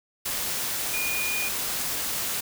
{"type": "tone in noise", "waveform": "sine", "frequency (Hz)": 2443, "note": "D#7", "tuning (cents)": -32, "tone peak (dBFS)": -28, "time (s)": [0.93, 1.49], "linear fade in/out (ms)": 10, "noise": "white", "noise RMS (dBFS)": -29, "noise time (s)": [0.25, 2.41], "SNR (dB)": -2, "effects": []}